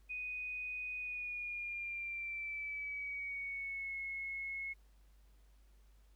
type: tone with pitch glide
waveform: sine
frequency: 2489 to 2179 Hz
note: D#7 to C#7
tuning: 0 to -30 cents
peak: -39 dBFS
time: 0.09-4.74 s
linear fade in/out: 20 ms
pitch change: -230 cents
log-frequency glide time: 0.97-3.97 s
effects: added 50 Hz sine -61 dBFS peak until 6.15 s + pink hiss -75 dBFS RMS until 6.15 s